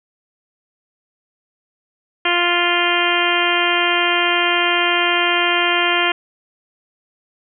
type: harmonic tone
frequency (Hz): 349.2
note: F4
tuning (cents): 0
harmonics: 1 / 2 / 3 / 4 / 5 / 6 / 7 / 8 / 9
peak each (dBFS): -23 / -23 / -23 / -23 / -23 / -23 / -23 / -23 / -23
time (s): 2.25-6.12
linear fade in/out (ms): 5
effects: none